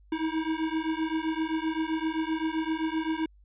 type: beating tone pair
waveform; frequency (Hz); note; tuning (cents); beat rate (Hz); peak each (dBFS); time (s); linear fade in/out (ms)
square; 315.3 / 323; D#4 / E4; +23 / -35; 7.7; -31; 0.12-3.26; 5
effects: added 50 Hz sine -54 dBFS peak until 3.44 s + resampled to 8000 Hz

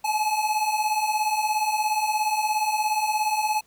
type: beating tone pair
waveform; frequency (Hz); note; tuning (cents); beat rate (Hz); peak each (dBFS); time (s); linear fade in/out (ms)
square; 843 / 860; G#5 / A5; +26 / -40; 17; -28 / -24; 0.04-3.61; 10
effects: pink hiss -61 dBFS RMS until 3.66 s

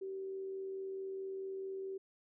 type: tone with amplitude modulation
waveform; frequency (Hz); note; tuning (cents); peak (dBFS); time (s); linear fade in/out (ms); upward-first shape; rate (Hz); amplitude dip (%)
sine; 384.7; G4; -33; -38; 0.01-1.98; 10; sine; 84.6; 25
effects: none

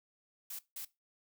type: noise bursts at uneven times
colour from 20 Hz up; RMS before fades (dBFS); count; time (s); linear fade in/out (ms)
blue; -43; 2; 0.5-0.59 / 0.76-0.85; 5
effects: noise-tail reverb RT60 0.2 s tail -18 dB re dry

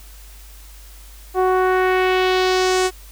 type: tone with low-pass filter sweep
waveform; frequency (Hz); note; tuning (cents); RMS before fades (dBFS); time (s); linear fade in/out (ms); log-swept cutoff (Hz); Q
sawtooth; 371; F#4; +5; -17; 1.34-2.91; 50; 910 to 8600; 1.6
effects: added 50 Hz sine -39 dBFS peak until 3.11 s + white hiss -46 dBFS RMS until 3.11 s

